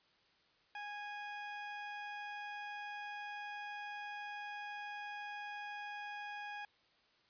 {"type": "tone", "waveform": "20% pulse", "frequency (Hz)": 826, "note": "G#5", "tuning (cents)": -10, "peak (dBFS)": -38, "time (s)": [0.75, 6.65], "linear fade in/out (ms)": 2, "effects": ["white hiss -71 dBFS RMS until 7.29 s", "resampled to 11025 Hz"]}